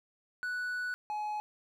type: tone pair in turn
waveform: triangle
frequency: 1480 / 844.4 Hz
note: F#6 / G#5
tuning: 0 / +29 cents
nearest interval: minor seventh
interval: 971 cents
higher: first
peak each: -31 / -31 dBFS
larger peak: neither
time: 0.43-0.94 / 1.1-1.4 s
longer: first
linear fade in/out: 0 ms
effects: none